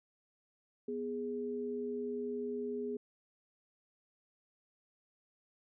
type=tone pair together; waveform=sine; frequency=246.6 / 415.3 Hz; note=B3 / G#4; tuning=-2 / 0 cents; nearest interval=major sixth; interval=902 cents; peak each=-40 / -37 dBFS; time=0.88-2.97 s; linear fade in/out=5 ms; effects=none